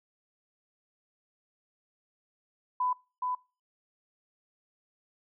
sine tone with echo, 1000 Hz, B5, 21 cents sharp, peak -26 dBFS, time 2.8-2.93 s, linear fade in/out 5 ms, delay 420 ms, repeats 1, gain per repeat -3 dB, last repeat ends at 3.35 s, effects noise-tail reverb RT60 0.3 s tail -23 dB re dry

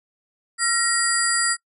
sine tone cluster, 1374 / 1891 / 4783 / 7690 / 9400 Hz, F6 / A#6 / D8 / B8 / D9, -29 / +24 / +31 / -47 / +1 cents, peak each -25 dBFS, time 0.58-1.57 s, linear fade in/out 50 ms, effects noise-tail reverb RT60 0.1 s tail -23 dB re dry

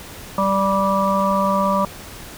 harmonic tone, 195.2 Hz, G3, 7 cents flat, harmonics 1 / 3 / 5 / 6, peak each -21 / -21 / -21 / -21 dBFS, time 0.38-1.85 s, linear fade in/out 2 ms, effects pink hiss -37 dBFS RMS until 2.37 s

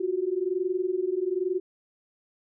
sine tone pair together, 355.6 / 376.7 Hz, F4 / F#4, +31 / +31 cents, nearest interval minor second, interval 100 cents, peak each -28 / -27 dBFS, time 0-1.6 s, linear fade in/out 10 ms, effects none

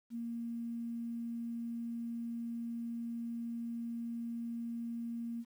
sine tone with quantisation, 233.3 Hz, A#3, 2 cents sharp, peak -37 dBFS, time 0.1-5.45 s, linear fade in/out 50 ms, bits 11, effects none

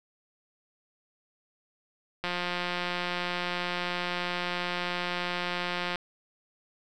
click train, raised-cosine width 0.3 ms, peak -15 dBFS, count 659, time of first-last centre 2.24-5.958 s, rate 177 Hz, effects none

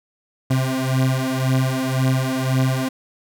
30% pulse beating tone pair, 130 / 131.9 Hz, C3 / C3, -11 / +14 cents, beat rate 1.9 Hz, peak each -18 dBFS, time 0.5-2.89 s, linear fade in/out 10 ms, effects none

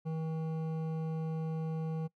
sine tone with hard clipping, 160 Hz, D#3, 49 cents sharp, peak -35 dBFS, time 0.05-2.08 s, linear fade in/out 20 ms, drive 11 dB, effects noise-tail reverb RT60 0.1 s tail -23 dB re dry

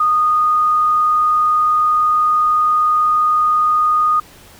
sine tone, 1233 Hz, D#6, 16 cents flat, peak -11 dBFS, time 0-4.2 s, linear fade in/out 5 ms, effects pink hiss -43 dBFS RMS until 4.59 s

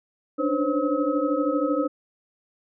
sine tone cluster, 286.4 / 299.1 / 509 / 542 / 1282 Hz, D4 / D4 / C5 / C#5 / E6, -43 / +32 / -48 / -39 / -49 cents, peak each -28 / -25 / -27 / -28 / -30 dBFS, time 0.38-1.88 s, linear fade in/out 20 ms, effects none

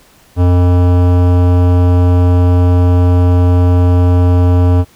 sine tone with hard clipping, 89 Hz, F2, 33 cents sharp, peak -8 dBFS, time 0.36-4.85 s, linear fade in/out 50 ms, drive 17 dB, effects pink hiss -46 dBFS RMS until 4.95 s

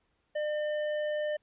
sine tone with tanh clipping, 602 Hz, D5, 43 cents sharp, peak -31 dBFS, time 0.35-1.37 s, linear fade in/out 10 ms, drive 12 dB, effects pink hiss -75 dBFS RMS until 1.42 s + resampled to 8000 Hz

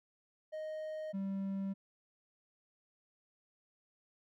triangle tone pair in turn, 622.3 / 194.83 Hz, D#5 / G3, 0 / -10 cents, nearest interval octave + minor sixth, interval 2010 cents, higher first, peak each -37 / -33 dBFS, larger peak second, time 0.52-1.13 / 1.13-1.74 s, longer neither, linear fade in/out 20 ms, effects none

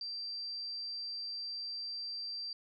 sine tone, 4699 Hz, D8, in tune, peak -38 dBFS, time 0.01-2.53 s, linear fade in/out 2 ms, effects none

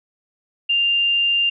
sine tone, 2794 Hz, F7, in tune, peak -15 dBFS, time 0.69-1.5 s, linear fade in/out 10 ms, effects none

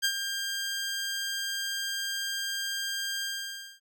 15% pulse tone with ADSR envelope, 1598 Hz, G6, 33 cents sharp, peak -16 dBFS, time 0.02-3.8 s, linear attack 27 ms, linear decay 68 ms, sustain -8 dB, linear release 570 ms, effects none

